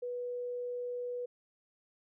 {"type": "tone", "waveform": "sine", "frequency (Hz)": 490, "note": "B4", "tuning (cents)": -14, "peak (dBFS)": -35, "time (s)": [0.02, 1.26], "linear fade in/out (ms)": 10, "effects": []}